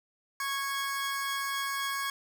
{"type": "tone pair together", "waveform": "sawtooth", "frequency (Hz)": [1103, 1652.6], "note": ["C#6", "G#6"], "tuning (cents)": [-9, -9], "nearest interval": "perfect fifth", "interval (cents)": 700, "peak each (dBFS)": [-29, -31], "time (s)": [0.4, 2.1], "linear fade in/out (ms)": 2, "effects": []}